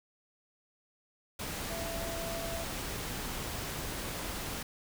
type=tone in noise; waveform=sine; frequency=668 Hz; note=E5; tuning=23 cents sharp; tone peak=-39 dBFS; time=1.7-2.64 s; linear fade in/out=5 ms; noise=pink; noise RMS=-38 dBFS; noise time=1.39-4.63 s; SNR=-4 dB; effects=none